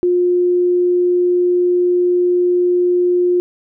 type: tone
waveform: sine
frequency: 356 Hz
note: F4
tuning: 33 cents sharp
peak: -11 dBFS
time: 0.03-3.4 s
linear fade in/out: 0 ms
effects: none